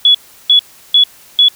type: tone bursts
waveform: sine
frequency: 3393 Hz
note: G#7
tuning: 36 cents sharp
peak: -4 dBFS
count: 4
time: 0.05-1.484 s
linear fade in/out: 2 ms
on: 96 ms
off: 350 ms
effects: white hiss -42 dBFS RMS until 1.55 s